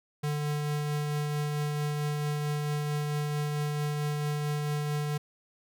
square tone with tremolo, 148.2 Hz, D3, 16 cents sharp, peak -28 dBFS, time 0.23-5.18 s, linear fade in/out 10 ms, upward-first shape triangle, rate 4.5 Hz, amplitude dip 25%, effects none

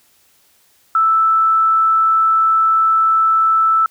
sine tone, 1318.5 Hz, E6, in tune, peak -10 dBFS, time 0.95-3.86 s, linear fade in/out 2 ms, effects white hiss -55 dBFS RMS until 3.9 s

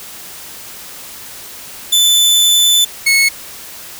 sawtooth tone pair in turn, 3509 / 2193 Hz, A7 / C#7, -5 / -19 cents, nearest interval minor sixth, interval 814 cents, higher first, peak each -5 dBFS, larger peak neither, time 1.92-2.85 / 3.06-3.29 s, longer first, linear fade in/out 10 ms, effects white hiss -32 dBFS RMS until 3.99 s

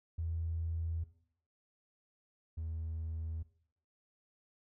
triangle tone pair in turn, 82.41 / 80.71 Hz, E2 / E2, 0 / -36 cents, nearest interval unison, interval 36 cents, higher first, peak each -30 / -34 dBFS, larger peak first, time 0.18-1.04 / 2.57-3.43 s, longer neither, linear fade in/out 10 ms, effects noise-tail reverb RT60 0.6 s tail -19 dB re dry + tanh soft clip ceiling -32 dBFS

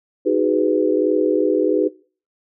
sine chord, G# minor seventh, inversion second, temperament just, 311.5 / 373.8 / 415.3 / 498.4 Hz, D#4 / F#4 / G#4 / B4, +2 / +18 / 0 / +16 cents, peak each -20 dBFS, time 0.25-1.89 s, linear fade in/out 20 ms, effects noise-tail reverb RT60 0.4 s tail -22 dB re dry

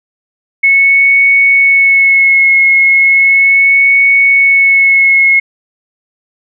sine tone with vibrato, 2195 Hz, C#7, 18 cents flat, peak -4 dBFS, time 0.63-5.4 s, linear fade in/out 10 ms, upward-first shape sine, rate 0.36 Hz, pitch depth 20 cents each way, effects none

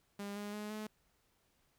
sawtooth tone with pitch steps, 201.9 / 205.9 / 210 / 214.2 Hz, G#3 / G#3 / G#3 / A3, -49 / -15 / +19 / -46 cents, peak -37 dBFS, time 0.19-0.87 s, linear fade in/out 5 ms, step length 170 ms, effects pink hiss -75 dBFS RMS until 1.78 s

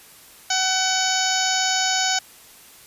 harmonic tone with a mistuned harmonic, 753 Hz, F#5, 30 cents sharp, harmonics 1 / 2 / 3 / 4 / 5 / 6 / 7 / 8 / 9, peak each -25 / -26 / -31 / -28 / -30 / -29 / -27 / -31 / -26 dBFS, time 0.5-2.19 s, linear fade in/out 5 ms, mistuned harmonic 8, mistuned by -28 cents, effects white hiss -47 dBFS RMS until 2.86 s + resampled to 32000 Hz

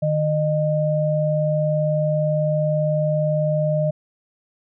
sine tone pair together, 153 / 612 Hz, D#3 / D#5, -29 / -29 cents, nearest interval 2 octaves, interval 2400 cents, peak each -20 dBFS, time 0.02-3.91 s, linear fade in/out 10 ms, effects none

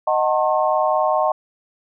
sine chord, D# diminished seventh, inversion none, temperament just, 622.3 / 746.7 / 896 / 1075.3 Hz, D#5 / F#5 / A5 / C6, 0 / +16 / +31 / +47 cents, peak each -19 / -21 / -23 / -22 dBFS, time 0.07-1.32 s, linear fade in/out 5 ms, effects none

